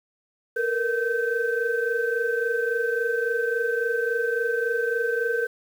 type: tone cluster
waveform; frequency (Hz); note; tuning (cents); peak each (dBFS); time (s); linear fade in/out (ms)
sine; 455.2 / 478.8 / 1547; A#4 / A#4 / G6; -41 / +46 / -23; -26; 0.56-5.47; 10
effects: tanh soft clip ceiling -12 dBFS + 8-bit